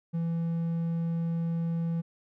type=tone; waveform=triangle; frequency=166.8 Hz; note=E3; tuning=21 cents sharp; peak=-25 dBFS; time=0.13-2.02 s; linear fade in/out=20 ms; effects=none